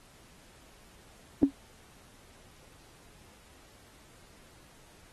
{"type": "tone with exponential decay", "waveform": "sine", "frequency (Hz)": 277.2, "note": "C#4", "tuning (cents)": 0, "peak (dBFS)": -13, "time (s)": [1.43, 1.52], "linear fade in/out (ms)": 1, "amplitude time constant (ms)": 19, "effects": ["pink hiss -58 dBFS RMS until 5.12 s", "AAC 32 kbps"]}